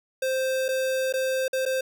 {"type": "tone with dropouts", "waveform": "square", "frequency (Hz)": 523.3, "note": "C5", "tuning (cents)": 0, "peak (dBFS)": -24, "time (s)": [0.22, 1.81], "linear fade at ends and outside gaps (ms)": 5, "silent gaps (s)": [[0.683, 0.687], [1.126, 1.137], [1.481, 1.53], [1.654, 1.66]], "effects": []}